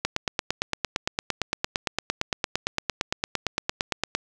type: click train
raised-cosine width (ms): 0.2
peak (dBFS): -6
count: 37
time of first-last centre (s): 0.05-4.15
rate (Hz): 8.78
effects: none